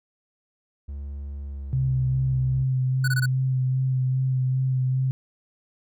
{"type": "tone with pitch glide", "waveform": "triangle", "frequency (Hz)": [70.5, 65.4], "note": ["C#2", "C2"], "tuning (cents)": [30, 0], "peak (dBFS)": -29, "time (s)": [0.88, 2.64], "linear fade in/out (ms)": 10, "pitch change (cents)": -130, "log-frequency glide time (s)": [1.43, 2.13]}
{"type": "tone with vibrato", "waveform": "sine", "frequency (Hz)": 130, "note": "C3", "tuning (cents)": -11, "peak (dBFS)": -20, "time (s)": [1.73, 5.11], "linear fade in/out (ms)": 0, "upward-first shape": "sine", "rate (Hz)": 2.5, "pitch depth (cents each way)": 19}
{"type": "tone bursts", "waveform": "square", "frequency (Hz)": 1480, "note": "F#6", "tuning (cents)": 0, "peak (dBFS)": -25, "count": 4, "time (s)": [3.04, 3.259], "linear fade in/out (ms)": 5, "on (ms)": 39, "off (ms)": 21}
{"effects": []}